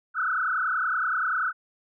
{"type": "tone with frequency modulation", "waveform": "sine", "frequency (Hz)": 1400, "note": "F6", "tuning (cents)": 4, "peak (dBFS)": -23, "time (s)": [0.14, 1.53], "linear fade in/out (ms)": 50, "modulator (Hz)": 30.5, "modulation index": 4.3, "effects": []}